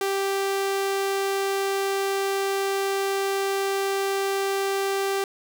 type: tone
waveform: sawtooth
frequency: 392 Hz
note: G4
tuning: in tune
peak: -19 dBFS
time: 0.01-5.24 s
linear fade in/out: 2 ms
effects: none